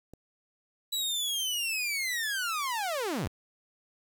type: click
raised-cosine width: 2 ms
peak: -33 dBFS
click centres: 0.136 s
type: linear sweep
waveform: sawtooth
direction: down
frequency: 3951 to 55.9 Hz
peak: -26 dBFS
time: 0.92-3.28 s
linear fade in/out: 10 ms
effects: 9-bit